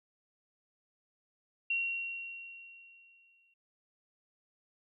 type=tone with exponential decay; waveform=sine; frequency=2743 Hz; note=F7; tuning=32 cents flat; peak=-28 dBFS; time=1.7-3.54 s; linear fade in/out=5 ms; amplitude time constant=400 ms; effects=none